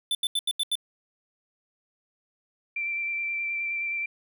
square tone bursts, 3520 Hz, A7, in tune, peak -24 dBFS, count 6, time 0.11-0.754 s, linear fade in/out 2 ms, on 39 ms, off 82 ms
sine tone with vibrato, 2349 Hz, D7, in tune, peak -27 dBFS, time 2.76-4.06 s, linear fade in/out 5 ms, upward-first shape square, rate 9.5 Hz, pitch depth 11 cents each way
effects none

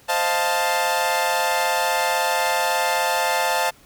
sawtooth chord, F dominant seventh, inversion second, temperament equal, 523.3 / 622.3 / 698.5 / 880 Hz, C5 / Eb5 / F5 / A5, 0 / 0 / 0 / 0 cents, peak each -23 / -24 / -21 / -18 dBFS, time 0.08-3.71 s, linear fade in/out 20 ms, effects pink hiss -52 dBFS RMS until 3.85 s

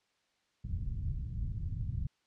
white low-pass noise, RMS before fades -36 dBFS, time 0.64-2.07 s, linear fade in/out 5 ms, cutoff 120 Hz, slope 24 dB/octave, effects white hiss -75 dBFS RMS until 2.26 s + low-pass 5000 Hz 12 dB/octave

